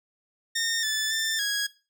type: tone with pitch steps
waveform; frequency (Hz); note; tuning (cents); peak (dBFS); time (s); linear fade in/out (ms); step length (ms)
15% pulse; 1830 / 1747 / 1783 / 1654; A#6 / A6 / A6 / G#6; -32 / -13 / +22 / -8; -19; 0.55-1.67; 10; 280
effects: noise-tail reverb RT60 0.3 s tail -18 dB re dry